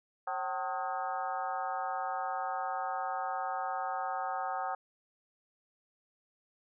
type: harmonic tone with a mistuned harmonic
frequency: 180 Hz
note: F#3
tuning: 47 cents flat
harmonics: 3 / 4 / 5 / 6 / 7 / 8 / 9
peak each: -44 / -35 / -40 / -45 / -39 / -48 / -48 dBFS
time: 0.27-4.75 s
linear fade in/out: 5 ms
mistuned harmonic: 4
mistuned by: +100 cents
effects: none